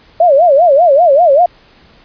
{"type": "tone with vibrato", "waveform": "sine", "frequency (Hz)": 622.3, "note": "D#5", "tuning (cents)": 0, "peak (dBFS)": -4, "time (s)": [0.2, 1.46], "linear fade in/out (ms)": 5, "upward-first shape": "sine", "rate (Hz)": 5.1, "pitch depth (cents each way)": 250, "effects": ["pink hiss -45 dBFS RMS until 2.04 s", "resampled to 11025 Hz"]}